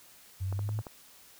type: linear sweep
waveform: sine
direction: up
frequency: 92.2 to 110 Hz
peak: -30 dBFS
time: 0.4-0.82 s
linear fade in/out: 20 ms
type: clicks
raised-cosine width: 1 ms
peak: -27 dBFS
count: 5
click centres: 0.526 / 0.592 / 0.691 / 0.79 / 0.868 s
effects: white hiss -56 dBFS RMS until 1.39 s